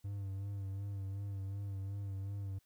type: tone with vibrato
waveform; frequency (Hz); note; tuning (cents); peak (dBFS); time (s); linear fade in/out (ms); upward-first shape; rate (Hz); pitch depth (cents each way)
triangle; 98.6; G2; +11; -36; 0.04-2.59; 10; sine; 2.7; 39
effects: white hiss -75 dBFS RMS until 2.65 s